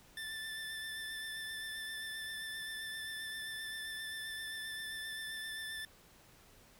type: tone with vibrato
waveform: 25% pulse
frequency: 1766 Hz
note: A6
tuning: 6 cents sharp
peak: -37 dBFS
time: 0.17-5.85 s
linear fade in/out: 2 ms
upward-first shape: triangle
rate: 7.6 Hz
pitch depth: 22 cents each way
effects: pink hiss -62 dBFS RMS until 6.79 s